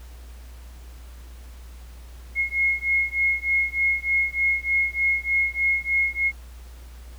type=beating tone pair; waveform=sine; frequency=2159 / 2162.3 Hz; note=C#7 / C#7; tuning=-46 / -44 cents; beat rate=3.3 Hz; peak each=-23 / -23 dBFS; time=2.35-6.32 s; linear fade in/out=50 ms; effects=added 60 Hz sine -39 dBFS peak until 7.18 s + pink hiss -52 dBFS RMS until 7.18 s